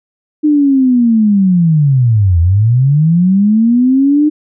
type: linear two-way sweep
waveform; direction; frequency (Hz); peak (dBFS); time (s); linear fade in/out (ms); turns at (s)
sine; down then up; 306 to 81.4 to 306; -6; 0.43-4.3; 20; 2.4
effects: none